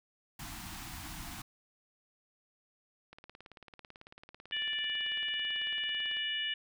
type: band-stop noise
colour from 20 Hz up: pink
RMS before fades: -44 dBFS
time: 0.39-1.42 s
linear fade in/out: 5 ms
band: 340 to 680 Hz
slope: 96 dB/octave
type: click train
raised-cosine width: 0.3 ms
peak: -34 dBFS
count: 56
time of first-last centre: 3.13-6.169 s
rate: 18.1 Hz
type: harmonic tone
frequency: 586 Hz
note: D5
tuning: 4 cents flat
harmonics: 3 / 4 / 5 / 6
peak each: -38 / -43 / -34 / -44 dBFS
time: 4.52-6.54 s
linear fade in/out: 5 ms
effects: none